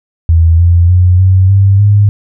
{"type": "tone with pitch steps", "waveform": "sine", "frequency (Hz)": [82.41, 86.11, 89.97, 94.01, 98.23, 102.64], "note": ["E2", "F2", "F#2", "F#2", "G2", "G#2"], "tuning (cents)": [0, -24, -48, 28, 4, -20], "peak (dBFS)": -3, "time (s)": [0.29, 2.09], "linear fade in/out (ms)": 0, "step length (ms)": 300, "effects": []}